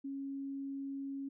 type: tone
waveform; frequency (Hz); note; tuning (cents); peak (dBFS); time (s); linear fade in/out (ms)
sine; 274.8; C#4; -15; -38; 0.04-1.29; 10
effects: none